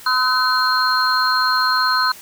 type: tone cluster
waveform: sine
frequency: 1021 / 1278 / 1514 / 4203 Hz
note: C6 / D#6 / F#6 / C8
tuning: -43 / +46 / +39 / +7 cents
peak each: -20 dBFS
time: 0.06-2.12 s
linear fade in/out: 5 ms
effects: white hiss -40 dBFS RMS until 2.21 s